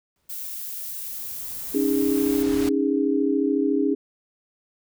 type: noise with exponential growth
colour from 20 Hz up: pink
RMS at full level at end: -32 dBFS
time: 0.16-2.69 s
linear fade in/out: 1 ms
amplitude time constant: 550 ms
type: noise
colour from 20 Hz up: violet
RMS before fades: -33 dBFS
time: 0.29-2.43 s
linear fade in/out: 10 ms
type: chord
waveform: sine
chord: C# suspended second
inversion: none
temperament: equal with one note detuned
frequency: 277.2 / 311.1 / 409.4 Hz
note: C#4 / D#4 / G#4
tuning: 0 / 0 / -25 cents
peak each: -22 / -24 / -24 dBFS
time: 1.74-3.95 s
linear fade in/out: 10 ms
effects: none